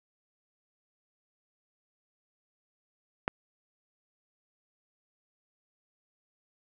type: click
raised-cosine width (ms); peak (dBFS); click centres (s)
0.5; -12; 3.279
effects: none